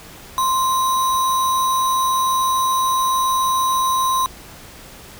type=tone with sample-and-hold; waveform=sine; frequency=1046.5 Hz; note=C6; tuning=in tune; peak=-15 dBFS; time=0.38-4.26 s; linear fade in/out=0 ms; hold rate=4900 Hz; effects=pink hiss -40 dBFS RMS until 5.19 s